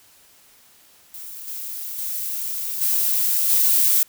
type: noise with level steps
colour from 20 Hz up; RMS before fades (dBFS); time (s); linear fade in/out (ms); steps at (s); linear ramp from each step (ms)
violet; -36 / -31 / -27 / -20 / -17; 1.14-4.03; 2; 1.47 / 1.98 / 2.81 / 3.49; 10
effects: white hiss -53 dBFS RMS until 4.08 s

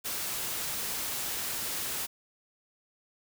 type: noise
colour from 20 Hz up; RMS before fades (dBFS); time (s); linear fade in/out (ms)
white; -34; 0.04-2.07; 20
effects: none

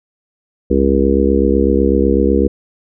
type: harmonic tone with a mistuned harmonic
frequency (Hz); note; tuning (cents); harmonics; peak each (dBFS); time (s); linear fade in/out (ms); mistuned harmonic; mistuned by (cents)
68; C#2; -33; 1 / 3 / 4 / 5 / 6 / 7; -17 / -17 / -17 / -17 / -17 / -17; 0.7-2.48; 10; 1; -23
effects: none

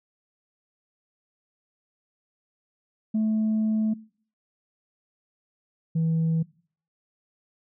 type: tone pair in turn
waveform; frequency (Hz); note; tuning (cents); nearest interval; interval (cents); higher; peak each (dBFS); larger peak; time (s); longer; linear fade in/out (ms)
sine; 217.6 / 162.55; A3 / E3; -19 / -24; perfect fourth; 505; first; -19; neither; 3.14-3.94 / 5.95-6.43; first; 10
effects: noise-tail reverb RT60 0.5 s tail -23 dB re dry + tanh soft clip ceiling -19 dBFS

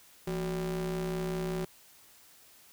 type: ring-modulated tone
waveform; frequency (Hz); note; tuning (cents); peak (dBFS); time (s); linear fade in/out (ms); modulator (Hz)
square; 101.2; G#2; -44; -29; 0.27-1.65; 5; 271
effects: white hiss -58 dBFS RMS until 2.72 s

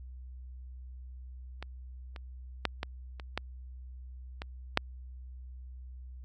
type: clicks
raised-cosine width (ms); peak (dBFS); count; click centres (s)
0.3; -24 / -28 / -11 / -17 / -27 / -15 / -22 / -7; 8; 1.626 / 2.162 / 2.653 / 2.831 / 3.198 / 3.376 / 4.419 / 4.774
effects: added 63 Hz sine -43 dBFS peak until 6.24 s + AAC 32 kbps

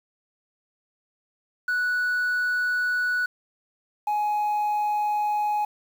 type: tone pair in turn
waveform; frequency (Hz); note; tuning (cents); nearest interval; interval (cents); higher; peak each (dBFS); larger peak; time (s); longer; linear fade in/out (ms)
sine; 1476 / 837.8; F#6 / G#5; -5 / +15; minor seventh; 980; first; -19; neither; 1.68-3.26 / 4.07-5.65; neither; 5
effects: tanh soft clip ceiling -21 dBFS + 8-bit

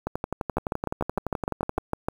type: two click trains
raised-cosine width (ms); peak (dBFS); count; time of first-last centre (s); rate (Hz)
1; -13 / -11; 21 / 11; 0.07-1.779 / 0.57-2.085; 11.7 / 6.6
effects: 7-bit

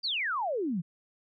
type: exponential sweep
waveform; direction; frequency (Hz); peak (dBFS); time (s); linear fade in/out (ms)
sine; down; 4864 to 155.56; -28; 0.03-0.82; 20
effects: none

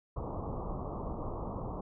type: low-pass noise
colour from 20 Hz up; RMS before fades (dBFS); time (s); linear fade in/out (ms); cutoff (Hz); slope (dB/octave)
pink; -38; 0.16-1.81; 5; 1200; 96
effects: none

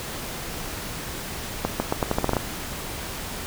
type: accelerating click train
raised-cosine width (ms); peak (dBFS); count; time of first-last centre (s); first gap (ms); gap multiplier
1; -7; 10; 1.65-2.367; 150; 0.83
effects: pink hiss -33 dBFS RMS until 3.46 s

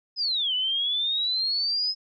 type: exponential two-way sweep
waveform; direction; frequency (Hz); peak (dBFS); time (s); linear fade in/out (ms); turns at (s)
sine; down then up; 5140 to 2960 to 5140; -23; 0.16-1.95; 50; 0.54
effects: none

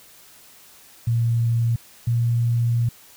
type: tone pair in turn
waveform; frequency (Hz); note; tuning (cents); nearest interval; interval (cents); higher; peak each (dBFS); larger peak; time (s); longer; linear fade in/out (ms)
sine; 116.54 / 118.03; A#2 / A#2; 0 / +22; unison; 22; second; -17; neither; 1.07-1.76 / 2.07-2.89; second; 5
effects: white hiss -49 dBFS RMS until 3.16 s

